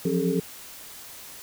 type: tone cluster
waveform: sine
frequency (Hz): 171.4 / 180.2 / 271.6 / 406.7 / 445.1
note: F3 / F#3 / C#4 / G#4 / A4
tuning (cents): -32 / -45 / -35 / -36 / +20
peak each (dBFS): -28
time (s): 0.05-0.4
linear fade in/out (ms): 5
effects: white hiss -43 dBFS RMS until 1.42 s